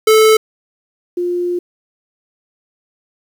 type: tone pair in turn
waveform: square / sine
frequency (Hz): 436.4 / 353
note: A4 / F4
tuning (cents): -14 / +19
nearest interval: major third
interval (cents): 367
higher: first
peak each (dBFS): -7 / -15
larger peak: first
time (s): 0.07-0.37 / 1.17-1.59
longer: second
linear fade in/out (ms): 5
effects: 8-bit